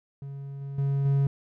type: tone with level steps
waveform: triangle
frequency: 138.8 Hz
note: C#3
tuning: 3 cents sharp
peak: -33 / -31 / -21 / -18 dBFS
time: 0.22-1.27 s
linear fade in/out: 2 ms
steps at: 0.61 / 0.78 / 1.05 s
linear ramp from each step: 5 ms
effects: none